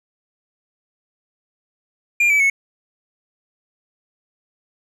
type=tone with pitch steps; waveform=triangle; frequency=2400 / 2298 / 2201 Hz; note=D7 / D7 / C#7; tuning=+37 / -38 / -13 cents; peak=-11 dBFS; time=2.2-2.5 s; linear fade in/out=5 ms; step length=100 ms; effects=none